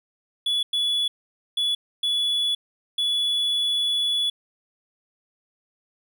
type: tone bursts at uneven times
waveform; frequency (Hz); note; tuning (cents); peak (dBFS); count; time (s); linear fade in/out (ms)
triangle; 3416; G#7; +48; -19; 5; 0.46-0.63 / 0.73-1.08 / 1.57-1.75 / 2.03-2.55 / 2.98-4.3; 5
effects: none